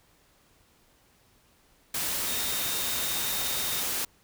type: tone in noise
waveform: sine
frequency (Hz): 3688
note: A#7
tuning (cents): -19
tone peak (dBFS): -36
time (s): 2.27-3.82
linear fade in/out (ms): 5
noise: white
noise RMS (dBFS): -30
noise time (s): 1.94-4.05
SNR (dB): -9
effects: pink hiss -63 dBFS RMS until 4.23 s